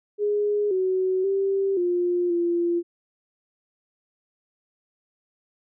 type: tone with pitch steps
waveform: sine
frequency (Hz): 414.3 / 373.9 / 390.9 / 353.1 / 344.3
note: G#4 / F#4 / G4 / F4 / F4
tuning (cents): -4 / +18 / -5 / +19 / -25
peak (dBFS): -20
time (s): 0.18-2.83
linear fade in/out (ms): 50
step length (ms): 530
effects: none